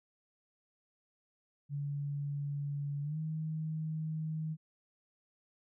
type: tone with pitch glide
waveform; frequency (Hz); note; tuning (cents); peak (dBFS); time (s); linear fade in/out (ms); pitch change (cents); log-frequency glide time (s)
sine; 143.3 to 157.18; D3 to D#3; -42 to +18; -34; 1.69-4.57; 50; +160; 3.02-3.18
effects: none